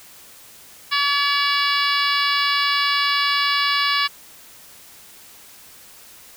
harmonic tone, 570 Hz, C#5, 48 cents sharp, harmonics 2 / 3 / 4 / 5 / 6 / 7 / 8 / 9, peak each -22 / -24 / -25 / -26 / -27 / -27 / -28 / -29 dBFS, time 0.91-4.08 s, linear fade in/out 20 ms, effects white hiss -45 dBFS RMS until 6.36 s

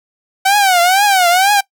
sawtooth tone with vibrato, 756 Hz, F#5, 37 cents sharp, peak -5 dBFS, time 0.45-1.61 s, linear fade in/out 10 ms, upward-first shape triangle, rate 2.1 Hz, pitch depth 180 cents each way, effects noise-tail reverb RT60 0.1 s tail -21 dB re dry

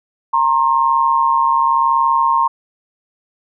sine tone pair together, 927 / 1067.9 Hz, A#5 / C6, -10 / +35 cents, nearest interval major second, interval 245 cents, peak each -14 dBFS, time 0.33-2.48 s, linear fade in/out 10 ms, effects none

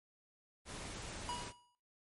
pink noise, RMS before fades -46 dBFS, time 0.65-1.53 s, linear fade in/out 50 ms
square tone with exponential decay, 970 Hz, B5, 31 cents flat, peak -37 dBFS, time 1.29-1.75 s, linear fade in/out 0 ms, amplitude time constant 100 ms
effects noise-tail reverb RT60 0.4 s tail -21 dB re dry + MP3 48 kbps

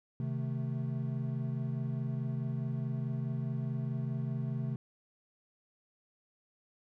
triangle chord, A diminished, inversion first, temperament equal, 130.81 / 155.56 / 220 Hz, C3 / Eb3 / A3, 0 / 0 / 0 cents, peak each -32 / -37 / -38 dBFS, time 0.2-4.76 s, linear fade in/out 2 ms, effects none

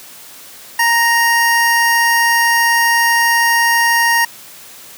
square tone pair together, 932.3 / 1864.6 Hz, A#5 / A#6, 0 / 0 cents, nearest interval octave, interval 1200 cents, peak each -15 / -13 dBFS, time 0.79-4.25 s, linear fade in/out 5 ms, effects white hiss -37 dBFS RMS until 4.97 s + high-pass 100 Hz 12 dB/octave

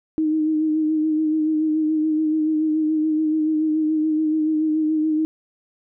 sine tone with vibrato, 311.1 Hz, D#4, in tune, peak -17 dBFS, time 0.18-5.25 s, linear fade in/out 0 ms, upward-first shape sine, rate 7 Hz, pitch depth 29 cents each way, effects none

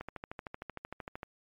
click train, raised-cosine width 0.5 ms, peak -25 dBFS, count 17, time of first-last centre 0.01-1.231 s, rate 13.1 Hz, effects MP3 64 kbps

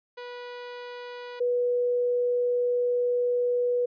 sawtooth / sine tone pair in turn, 488.9 / 488.9 Hz, B4 / B4, -18 / -18 cents, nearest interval unison, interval 0 cents, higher neither, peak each -33 / -22 dBFS, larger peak second, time 0.17-1.4 / 1.4-3.86 s, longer second, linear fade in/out 10 ms, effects resampled to 11025 Hz

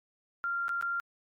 sine tone with dropouts, 1388 Hz, F6, 11 cents flat, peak -29 dBFS, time 0.44-1 s, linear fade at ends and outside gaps 0 ms, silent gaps 0.682-0.692 / 0.812-0.825 s, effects MP3 96 kbps

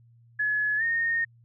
sine tone with pitch glide, 1700 to 1843.2 Hz, G#6 to A#6, +40 to -20 cents, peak -23 dBFS, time 0.39-1.25 s, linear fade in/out 10 ms, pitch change +140 cents, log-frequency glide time 0.77-0.83 s, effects added 117 Hz sine -54 dBFS peak until 1.44 s

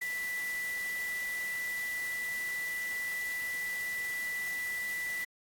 sine tone in noise, 1975.5 Hz, B6, in tune, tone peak -33 dBFS, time 0.01-5.25 s, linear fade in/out 10 ms, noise white, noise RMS -45 dBFS, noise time 0.01-5.25 s, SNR +9 dB, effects AAC 64 kbps

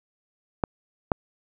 clicks, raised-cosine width 1 ms, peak -8 / -6 dBFS, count 2, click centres 0.638 / 1.118 s, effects none

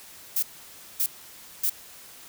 violet noise bursts, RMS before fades -24 dBFS, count 3, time 0.36-1.698 s, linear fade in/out 5 ms, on 66 ms, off 570 ms, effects white hiss -47 dBFS RMS until 2.28 s

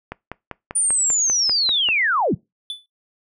click train, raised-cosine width 0.5 ms, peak -14 dBFS, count 10, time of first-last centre 0.12-1.888 s, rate 5.09 Hz
sine linear sweep, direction down, 9397 to 96.8 Hz, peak -16 dBFS, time 0.75-2.35 s, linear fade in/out 10 ms
triangle tone with exponential decay, 3482 Hz, A7, 19 cents flat, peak -21 dBFS, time 2.7-2.86 s, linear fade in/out 1 ms, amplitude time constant 33 ms
effects noise-tail reverb RT60 0.2 s tail -23 dB re dry

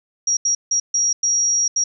sine tone bursts at uneven times, 5680 Hz, F8, 28 cents sharp, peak -15 dBFS, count 6, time 0.27-0.37 / 0.45-0.55 / 0.71-0.8 / 0.94-1.13 / 1.23-1.68 / 1.76-1.84 s, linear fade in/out 5 ms, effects none

